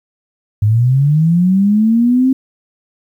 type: linear sweep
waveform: sine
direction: up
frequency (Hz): 101.2 to 266.1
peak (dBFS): -8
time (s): 0.62-2.33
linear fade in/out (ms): 5
effects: 8-bit